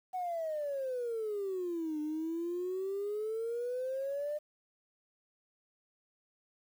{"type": "exponential two-way sweep", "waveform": "sine", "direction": "down then up", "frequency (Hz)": [750, 299.8, 604], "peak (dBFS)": -32, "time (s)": [0.13, 4.39], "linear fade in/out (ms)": 20, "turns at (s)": 2, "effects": ["tanh soft clip ceiling -30 dBFS", "10-bit"]}